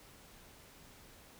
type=silence; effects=pink hiss -58 dBFS RMS until 1.39 s